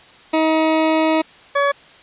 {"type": "tone pair in turn", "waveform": "20% pulse", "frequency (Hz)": [317.2, 565.2], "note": ["D#4", "C#5"], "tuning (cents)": [33, 34], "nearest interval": "minor seventh", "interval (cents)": 1001, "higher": "second", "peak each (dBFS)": -9, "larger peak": "neither", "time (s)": [[0.33, 1.22], [1.55, 1.72]], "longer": "first", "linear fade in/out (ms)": 10, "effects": ["white hiss -45 dBFS RMS until 2.02 s", "resampled to 8000 Hz"]}